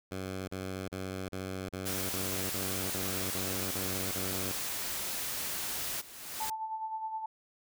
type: tone bursts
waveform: 10% pulse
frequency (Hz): 94.4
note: F#2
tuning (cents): +35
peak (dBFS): -28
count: 11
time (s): 0.11-4.52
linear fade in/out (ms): 10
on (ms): 370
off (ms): 34
type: noise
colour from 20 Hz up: white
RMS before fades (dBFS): -36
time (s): 1.85-6.02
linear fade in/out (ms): 20
type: noise with exponential growth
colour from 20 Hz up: white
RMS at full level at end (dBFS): -35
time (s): 5.39-6.5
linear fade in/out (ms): 5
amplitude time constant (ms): 240
type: tone with tremolo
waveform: sine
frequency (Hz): 880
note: A5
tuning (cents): 0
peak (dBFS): -32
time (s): 6.4-7.26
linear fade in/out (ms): 5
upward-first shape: sine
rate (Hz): 9.6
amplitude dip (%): 55
effects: none